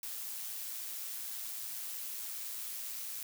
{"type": "noise with amplitude modulation", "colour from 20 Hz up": "blue", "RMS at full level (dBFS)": -40, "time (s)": [0.03, 3.23], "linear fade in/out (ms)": 2, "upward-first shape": "sine", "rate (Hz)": 113, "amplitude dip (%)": 30, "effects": []}